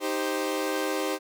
sawtooth chord, C minor, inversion first, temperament equal, 311.1 / 392 / 523.3 Hz, Eb4 / G4 / C5, 0 / 0 / 0 cents, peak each -27 dBFS, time 0-1.19 s, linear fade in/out 50 ms, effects none

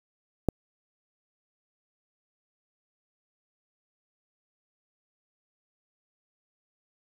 click, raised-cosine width 2 ms, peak -9 dBFS, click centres 0.487 s, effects 7-bit

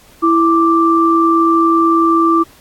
sine tone pair together, 330.8 / 1174.7 Hz, E4 / D6, +6 / 0 cents, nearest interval octave + minor seventh, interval 2194 cents, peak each -11 dBFS, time 0.22-2.44 s, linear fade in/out 20 ms, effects pink hiss -45 dBFS RMS until 2.6 s + AAC 64 kbps

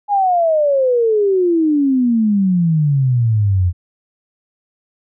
sine exponential sweep, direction down, 835 to 86 Hz, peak -11 dBFS, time 0.08-3.73 s, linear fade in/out 50 ms, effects none

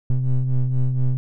triangle ring-modulated tone, 63 Hz, B1, 35 cents sharp, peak -11 dBFS, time 0.1-1.17 s, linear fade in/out 0 ms, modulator 65.1 Hz, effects none

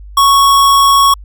square tone, 1108.7 Hz, C#6, in tune, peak -6 dBFS, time 0.17-1.14 s, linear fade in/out 5 ms, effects added 50 Hz sine -29 dBFS peak until 1.24 s

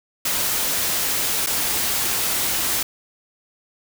white noise with dropouts, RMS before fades -22 dBFS, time 0.25-2.83 s, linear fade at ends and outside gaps 5 ms, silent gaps 1.463-1.469 s, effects none

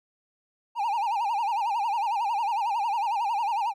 triangle tone with vibrato, 869 Hz, A5, 22 cents flat, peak -22 dBFS, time 0.75-3.74 s, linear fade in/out 50 ms, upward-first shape sine, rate 11 Hz, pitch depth 170 cents each way, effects none

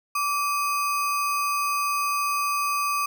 sine tone with sample-and-hold, 1161 Hz, D6, 20 cents flat, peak -22 dBFS, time 0.15-3.06 s, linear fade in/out 5 ms, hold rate 3675 Hz, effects none

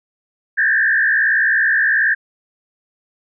sine tone with frequency modulation, 1698 Hz, G#6, 38 cents sharp, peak -12 dBFS, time 0.57-2.15 s, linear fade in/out 20 ms, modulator 61.3 Hz, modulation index 2, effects none

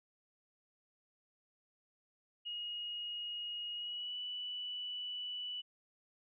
sine tone with pitch glide, 2880 to 2964 Hz, F#7 to F#7, -47 to +2 cents, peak -39 dBFS, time 2.45-5.62 s, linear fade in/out 20 ms, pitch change +49 cents, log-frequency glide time 3.75-4.16 s, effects none

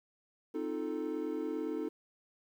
triangle chord, F dominant seventh, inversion second, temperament equal, 261.6 / 311.1 / 349.2 / 440 Hz, C4 / Eb4 / F4 / A4, 0 / 0 / 0 / 0 cents, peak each -40 / -35 / -40 / -37 dBFS, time 0.54-1.89 s, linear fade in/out 10 ms, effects 11-bit

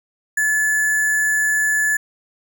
sine tone with sample-and-hold, 1723 Hz, A6, 37 cents flat, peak -15 dBFS, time 0.37-1.97 s, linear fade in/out 5 ms, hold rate 8820 Hz, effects none

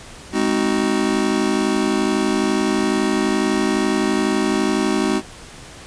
square chord, Ab dominant seventh, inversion none, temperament just, 207.7 / 259.6 / 311.5 / 373.8 Hz, Ab3 / C4 / Eb4 / Gb4, 0 / -13 / +2 / +18 cents, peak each -23 dBFS, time 0.32-5.22 s, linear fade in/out 50 ms, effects pink hiss -39 dBFS RMS until 5.86 s + resampled to 22050 Hz

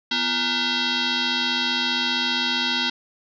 sine tone with frequency modulation, 246.9 Hz, B3, in tune, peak -20 dBFS, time 0.11-2.9 s, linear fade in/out 5 ms, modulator 589 Hz, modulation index 7.5, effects none

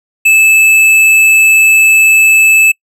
sine tone with hard clipping, 2618 Hz, E7, 13 cents flat, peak -5 dBFS, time 0.25-2.72 s, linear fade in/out 10 ms, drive 9 dB, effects noise-tail reverb RT60 0.1 s tail -26 dB re dry

